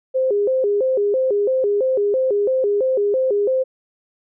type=tone with vibrato; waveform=sine; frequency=461.4 Hz; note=A#4; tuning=18 cents flat; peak=-15 dBFS; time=0.14-3.64 s; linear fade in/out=20 ms; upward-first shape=square; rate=3 Hz; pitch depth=210 cents each way; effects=none